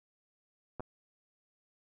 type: clicks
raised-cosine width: 1 ms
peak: -26 dBFS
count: 2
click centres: 0.797 / 0.805 s
effects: none